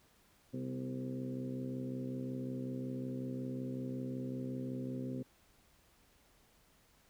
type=harmonic tone with a mistuned harmonic; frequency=65.41 Hz; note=C2; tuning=in tune; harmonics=2 / 3 / 4 / 5 / 6 / 7 / 8; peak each=-43 / -49 / -40 / -52 / -49 / -53 / -50 dBFS; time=0.53-5.23 s; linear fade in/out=10 ms; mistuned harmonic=4; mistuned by=-48 cents; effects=pink hiss -68 dBFS RMS until 7.09 s